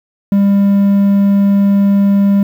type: tone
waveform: triangle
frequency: 199.5 Hz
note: G3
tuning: 31 cents sharp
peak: -5 dBFS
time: 0.32-2.43 s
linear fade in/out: 2 ms
effects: 7-bit